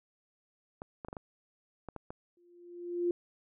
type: clicks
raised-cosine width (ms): 1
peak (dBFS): -27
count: 8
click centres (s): 0.819 / 1.048 / 1.085 / 1.129 / 1.168 / 1.887 / 1.963 / 2.105
type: tone with exponential growth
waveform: sine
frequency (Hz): 349.2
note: F4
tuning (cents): 0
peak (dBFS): -25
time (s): 2.37-3.11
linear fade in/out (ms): 2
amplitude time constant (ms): 160
effects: none